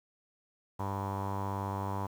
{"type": "tone with low-pass filter", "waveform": "sawtooth", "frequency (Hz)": 98.4, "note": "G2", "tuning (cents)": 7, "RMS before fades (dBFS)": -35, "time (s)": [0.79, 2.07], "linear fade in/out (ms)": 10, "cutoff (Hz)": 970, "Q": 6.4, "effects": ["9-bit"]}